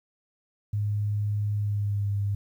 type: tone with pitch glide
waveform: sine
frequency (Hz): 103.83 to 100.93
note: G#2 to G#2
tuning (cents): 0 to -49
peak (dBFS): -24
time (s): 0.73-2.35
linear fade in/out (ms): 5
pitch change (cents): -49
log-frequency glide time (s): 1.56-2.11
effects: 10-bit